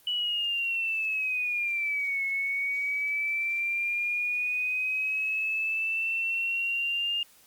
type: linear two-way sweep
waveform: sine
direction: down then up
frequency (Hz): 2960 to 2186 to 2823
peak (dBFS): -26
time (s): 0.07-7.23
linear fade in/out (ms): 2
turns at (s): 2.24
effects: white hiss -58 dBFS RMS until 7.46 s + Opus 32 kbps